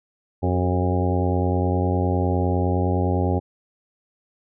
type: harmonic tone with a mistuned harmonic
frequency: 89.9 Hz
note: F#2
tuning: 49 cents flat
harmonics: 1 / 2 / 3 / 4 / 5 / 6 / 7 / 8 / 9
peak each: -21 / -27 / -27 / -28 / -31 / -31 / -34 / -34 / -30 dBFS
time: 0.42-3.4 s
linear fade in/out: 20 ms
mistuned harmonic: 4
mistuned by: +51 cents
effects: none